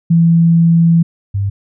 sine tone pair in turn, 167.1 / 99.36 Hz, E3 / G2, +24 / +24 cents, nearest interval major sixth, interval 900 cents, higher first, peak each -6 / -13 dBFS, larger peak first, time 0.1-1.03 / 1.34-1.5 s, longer first, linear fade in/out 10 ms, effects none

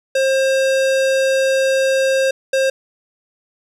square tone pair in turn, 533 / 533 Hz, C5 / C5, +32 / +32 cents, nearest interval unison, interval 0 cents, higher neither, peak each -14 dBFS, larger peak neither, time 0.15-2.31 / 2.53-2.7 s, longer first, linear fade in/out 5 ms, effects low-pass 9000 Hz 12 dB/octave + 9-bit

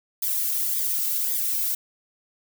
violet noise with flanger, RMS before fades -25 dBFS, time 0.22-1.75 s, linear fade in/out 5 ms, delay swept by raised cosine 0.7 to 2.1 ms, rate 1.8 Hz, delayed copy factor -0.8, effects none

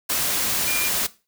sine tone in noise, 2404 Hz, D7, 40 cents sharp, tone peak -26 dBFS, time 0.67-0.89 s, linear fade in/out 10 ms, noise white, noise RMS -23 dBFS, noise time 0.09-1.07 s, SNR -6 dB, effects noise-tail reverb RT60 0.3 s tail -18 dB re dry

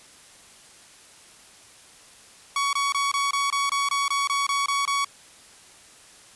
sawtooth tone bursts, 1122 Hz, C#6, 21 cents sharp, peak -18 dBFS, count 13, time 2.56-5.046 s, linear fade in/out 2 ms, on 170 ms, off 23 ms, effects white hiss -50 dBFS RMS until 6.35 s + resampled to 24000 Hz

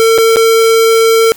square tone with dropouts, 451.6 Hz, A4, 45 cents sharp, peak -6 dBFS, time 0-1.32 s, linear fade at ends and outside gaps 0 ms, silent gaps 0.179-0.184 / 0.36-0.368 s, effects white hiss -36 dBFS RMS until 1.36 s

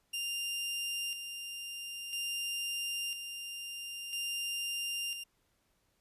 sawtooth tone with tremolo, 2794 Hz, F7, in tune, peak -31 dBFS, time 0.13-5.24 s, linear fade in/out 10 ms, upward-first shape square, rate 0.5 Hz, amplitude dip 50%, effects pink hiss -75 dBFS RMS until 6 s + resampled to 32000 Hz

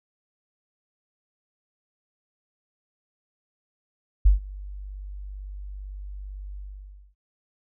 sine tone with ADSR envelope, 48.92 Hz, G1, 3 cents flat, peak -10 dBFS, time 4.25-7.15 s, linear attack 11 ms, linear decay 130 ms, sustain -24 dB, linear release 580 ms, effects none

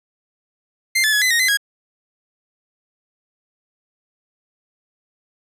sawtooth tone with pitch steps, 2092 / 1736 / 1689 / 2020 / 1866 / 2038 / 1648 Hz, C7 / A6 / G#6 / B6 / A#6 / C7 / G#6, -1 / -24 / +29 / +39 / +1 / -46 / -14 cents, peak -11 dBFS, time 0.95-1.573 s, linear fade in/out 10 ms, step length 89 ms, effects resampled to 32000 Hz

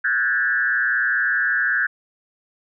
sine tone with frequency modulation, 1606 Hz, G6, 41 cents sharp, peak -17 dBFS, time 0.04-1.87 s, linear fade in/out 10 ms, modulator 125 Hz, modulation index 1.2, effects none

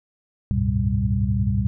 sine tone cluster, 69.8 / 96.9 / 108.1 / 124.6 / 196.5 Hz, C#2 / G2 / A2 / B2 / G3, +13 / -20 / -30 / +16 / +4 cents, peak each -25 dBFS, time 0.51-1.67 s, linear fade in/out 0 ms, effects none

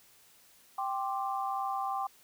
sine chord, G suspended fourth, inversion none, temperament equal with one note detuned, 784 / 1052 / 1174.7 Hz, G5 / C6 / D6, 0 / +9 / 0 cents, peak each -33 / -37 / -37 dBFS, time 0.78-2.07 s, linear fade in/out 5 ms, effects white hiss -61 dBFS RMS until 2.23 s

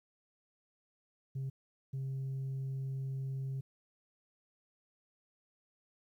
sine tone bursts at uneven times, 134.1 Hz, C3, 43 cents sharp, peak -33 dBFS, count 2, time 1.35-1.5 / 1.93-3.61 s, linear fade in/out 10 ms, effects tanh soft clip ceiling -34 dBFS + 12-bit

